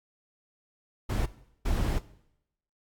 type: noise bursts at uneven times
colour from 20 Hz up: brown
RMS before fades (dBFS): -27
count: 2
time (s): 1.09-1.26 / 1.65-1.99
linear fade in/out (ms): 10
effects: noise-tail reverb RT60 0.8 s tail -18 dB re dry + AAC 64 kbps